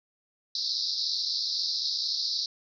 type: band-pass noise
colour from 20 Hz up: white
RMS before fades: -30 dBFS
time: 0.55-2.46 s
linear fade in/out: 2 ms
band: 3900 to 5300 Hz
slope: 96 dB/octave
effects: none